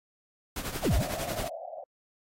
pink noise with tremolo, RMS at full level -33 dBFS, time 0.56-1.48 s, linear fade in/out 2 ms, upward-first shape triangle, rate 11 Hz, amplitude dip 75%
sine exponential two-way sweep, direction down then up, 987.8 to 46.25 to 376.4 Hz, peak -22 dBFS, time 0.82-1.04 s, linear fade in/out 50 ms, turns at 0.96 s
white band-pass noise, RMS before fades -39 dBFS, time 0.9-1.84 s, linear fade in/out 5 ms, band 560 to 730 Hz, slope 96 dB/octave
effects AAC 48 kbps

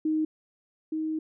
sine tone pair in turn, 311.9 / 314.4 Hz, D#4 / D#4, +4 / +18 cents, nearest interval unison, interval 14 cents, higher second, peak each -23 / -27 dBFS, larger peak first, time 0.05-0.25 / 0.92-1.19 s, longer second, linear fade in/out 5 ms, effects none

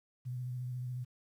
sine tone with vibrato, 125.1 Hz, B2, 23 cents sharp, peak -36 dBFS, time 0.25-1.05 s, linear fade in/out 20 ms, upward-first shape triangle, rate 14 Hz, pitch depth 36 cents each way, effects 11-bit

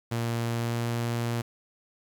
sawtooth tone with pitch glide, 116.8 to 117.88 Hz, A#2 to A#2, +4 to +20 cents, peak -23 dBFS, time 0.11-1.42 s, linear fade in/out 10 ms, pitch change +16 cents, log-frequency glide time 0.48-0.88 s, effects 9-bit

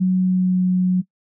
sine tone with pitch glide, 185 to 183.09 Hz, F#3 to F#3, 0 to -18 cents, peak -14 dBFS, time 0-1.02 s, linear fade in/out 20 ms, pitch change -18 cents, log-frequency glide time 0.18-0.62 s, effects noise-tail reverb RT60 0.1 s tail -20 dB re dry

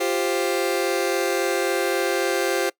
sawtooth chord, F suspended second, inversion none, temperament just, 349.2 / 392.9 / 523.8 Hz, F4 / G4 / C5, 0 / +4 / +2 cents, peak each -21 dBFS, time 0-2.7 s, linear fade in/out 10 ms, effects noise-tail reverb RT60 0.1 s tail -22 dB re dry

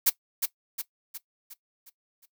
blue noise with echo, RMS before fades -20 dBFS, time 0.06-0.1 s, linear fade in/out 10 ms, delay 360 ms, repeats 6, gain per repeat -6 dB, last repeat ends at 2.26 s, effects noise-tail reverb RT60 0.1 s tail -17 dB re dry

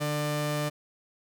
sawtooth tone pair together, 148.7 / 297.4 Hz, D3 / D4, +22 / +22 cents, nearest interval octave, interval 1200 cents, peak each -25 / -25 dBFS, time 0-0.7 s, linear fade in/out 20 ms, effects none

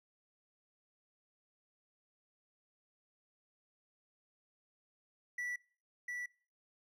triangle tone with echo, 1958 Hz, B6, 15 cents flat, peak -35 dBFS, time 5.38-5.56 s, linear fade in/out 5 ms, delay 700 ms, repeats 1, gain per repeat -2 dB, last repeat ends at 6.26 s, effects noise-tail reverb RT60 0.4 s tail -21 dB re dry

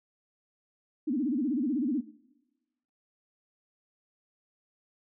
sine tone with vibrato, 270.2 Hz, C#4, 44 cents flat, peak -26 dBFS, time 1.07-2.01 s, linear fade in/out 10 ms, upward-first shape sine, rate 16 Hz, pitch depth 260 cents each way, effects noise-tail reverb RT60 1.0 s tail -17 dB re dry

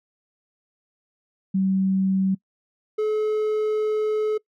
sine / triangle tone pair in turn, 191.1 / 429 Hz, G3 / A4, -44 / -44 cents, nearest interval octave + major second, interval 1400 cents, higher second, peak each -18 dBFS, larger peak neither, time 1.54-2.35 / 2.98-4.38 s, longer second, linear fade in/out 10 ms, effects noise-tail reverb RT60 0.1 s tail -23 dB re dry

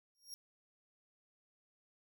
sawtooth tone with exponential growth, 5588 Hz, F8, in tune, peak -40 dBFS, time 0.15-0.34 s, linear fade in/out 0 ms, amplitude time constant 40 ms, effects none

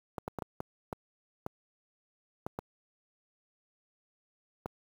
clicks, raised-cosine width 1 ms, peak -21 dBFS, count 10, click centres 0.182 / 0.279 / 0.387 / 0.422 / 0.604 / 0.928 / 1.464 / 2.465 / 2.589 / 4.659 s, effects high-pass 60 Hz 12 dB/octave + 8-bit

